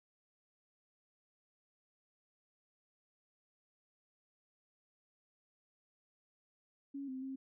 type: tone with pitch steps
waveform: sine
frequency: 278 / 260.7 / 266.7 Hz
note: C#4 / C4 / C4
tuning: +5 / -6 / +33 cents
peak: -40 dBFS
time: 6.94-7.36 s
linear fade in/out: 10 ms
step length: 140 ms
effects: none